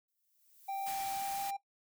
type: noise with exponential growth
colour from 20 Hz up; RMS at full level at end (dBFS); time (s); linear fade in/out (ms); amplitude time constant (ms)
violet; -46; 0.08-0.91; 5; 180
type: tone with pitch glide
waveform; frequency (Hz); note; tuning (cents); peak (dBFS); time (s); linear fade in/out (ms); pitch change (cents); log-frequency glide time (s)
triangle; 784 to 792.7; G5 to G5; 0 to +19; -33; 0.68-1.57; 10; +19; 1.15-1.41
type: band-stop noise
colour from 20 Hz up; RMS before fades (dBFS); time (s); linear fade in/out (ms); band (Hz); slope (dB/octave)
white; -44; 0.86-1.51; 10; 390 to 560; 96
effects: noise-tail reverb RT60 0.1 s tail -18 dB re dry